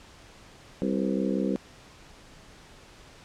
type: harmonic tone with a mistuned harmonic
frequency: 65.41 Hz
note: C2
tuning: in tune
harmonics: 3 / 4 / 5 / 6 / 7 / 8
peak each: -28 / -30 / -32 / -34 / -35 / -36 dBFS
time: 0.82-1.56 s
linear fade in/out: 0 ms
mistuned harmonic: 7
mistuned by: +77 cents
effects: pink hiss -51 dBFS RMS until 3.24 s + low-pass 7000 Hz 12 dB/octave

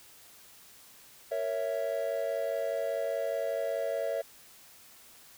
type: chord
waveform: triangle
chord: A# diminished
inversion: none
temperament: equal with one note detuned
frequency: 462.9 / 554.4 / 659.3 Hz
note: A#4 / C#5 / E5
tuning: -12 / 0 / 0 cents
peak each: -35 / -31 / -31 dBFS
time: 1.31-4.22 s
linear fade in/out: 10 ms
effects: white hiss -55 dBFS RMS until 5.37 s

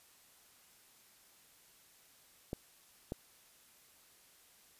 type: clicks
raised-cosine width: 2 ms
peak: -24 dBFS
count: 2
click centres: 2.531 / 3.121 s
effects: white hiss -64 dBFS RMS until 4.79 s + resampled to 32000 Hz

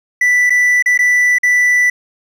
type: tone with dropouts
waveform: triangle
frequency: 1975.5 Hz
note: B6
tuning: in tune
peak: -7 dBFS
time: 0.21-1.9 s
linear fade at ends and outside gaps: 5 ms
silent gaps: 0.497-0.503 / 0.825-0.859 / 0.977-0.989 / 1.385-1.432 s
effects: none

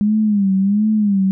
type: tone with vibrato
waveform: sine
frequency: 203.5 Hz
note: G#3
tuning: 35 cents flat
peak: -12 dBFS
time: 0.01-1.31 s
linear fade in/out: 0 ms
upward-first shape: sine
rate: 1.4 Hz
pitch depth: 110 cents each way
effects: none

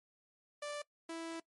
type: tone pair in turn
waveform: sawtooth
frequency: 587.3 / 329.6 Hz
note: D5 / E4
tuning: 0 / 0 cents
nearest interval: minor seventh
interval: 1000 cents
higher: first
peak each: -36 / -37 dBFS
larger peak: first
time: 0.62-0.82 / 1.09-1.4 s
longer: second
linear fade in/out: 5 ms
effects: noise-tail reverb RT60 0.1 s tail -21 dB re dry + MP3 48 kbps

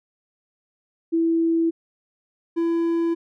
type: tone pair in turn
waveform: sine / triangle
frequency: 330.2 / 334.8 Hz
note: E4 / E4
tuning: +3 / +27 cents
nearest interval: unison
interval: 24 cents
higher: second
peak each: -17 dBFS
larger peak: neither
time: 1.12-1.71 / 2.56-3.15 s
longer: neither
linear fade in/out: 20 ms
effects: none

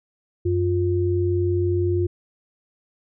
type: tone pair together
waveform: sine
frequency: 93.3 / 352.3 Hz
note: F#2 / F4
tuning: +15 / +15 cents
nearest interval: octave + major seventh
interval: 2300 cents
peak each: -21 dBFS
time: 0.45-2.07 s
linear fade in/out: 10 ms
effects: none

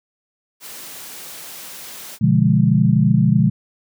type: high-pass noise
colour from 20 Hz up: white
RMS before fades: -35 dBFS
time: 0.6-2.19 s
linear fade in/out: 50 ms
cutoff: 130 Hz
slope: 12 dB/octave
type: chord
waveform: sine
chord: B diminished seventh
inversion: none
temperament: equal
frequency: 123.47 / 146.83 / 174.61 / 207.7 Hz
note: B2 / D3 / F3 / Ab3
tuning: 0 / 0 / 0 / 0 cents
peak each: -17 dBFS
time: 2.21-3.5 s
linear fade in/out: 10 ms
effects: none

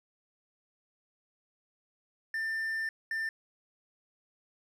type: tone bursts at uneven times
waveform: triangle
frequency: 1790 Hz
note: A6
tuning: 29 cents sharp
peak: -29 dBFS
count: 2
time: 2.34-2.89 / 3.11-3.29 s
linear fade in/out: 2 ms
effects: none

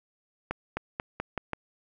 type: accelerating click train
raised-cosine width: 0.5 ms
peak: -15 dBFS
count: 6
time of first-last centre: 0.51-1.533 s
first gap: 260 ms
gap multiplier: 0.88
effects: none

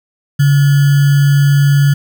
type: tone with sample-and-hold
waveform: sine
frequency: 141.7 Hz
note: C#3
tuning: 38 cents sharp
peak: -6 dBFS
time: 0.39-1.94 s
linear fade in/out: 10 ms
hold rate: 1575 Hz
effects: none

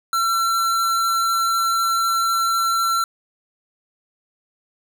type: tone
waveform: square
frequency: 1352 Hz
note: E6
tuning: 43 cents sharp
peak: -18 dBFS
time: 0.13-3.04 s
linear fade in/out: 2 ms
effects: none

